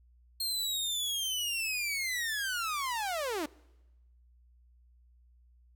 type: linear sweep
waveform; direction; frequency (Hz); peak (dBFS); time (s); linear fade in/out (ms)
sawtooth; down; 4240 to 277.2; -28; 0.4-3.46; 5
effects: noise-tail reverb RT60 1.0 s tail -23 dB re dry + added 60 Hz sine -59 dBFS peak until 5.75 s